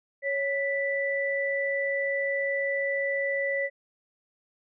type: tone pair together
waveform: sine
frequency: 554.4 / 1975.5 Hz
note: C#5 / B6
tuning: 0 / 0 cents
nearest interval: octave + minor seventh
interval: 2200 cents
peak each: -28 dBFS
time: 0.22-3.7 s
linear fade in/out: 50 ms
effects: none